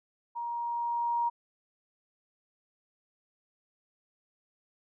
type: tone with level ramp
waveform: sine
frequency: 944 Hz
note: A#5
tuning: 22 cents sharp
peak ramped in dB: -33 to -25 dBFS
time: 0.35-1.3 s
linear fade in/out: 20 ms
effects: none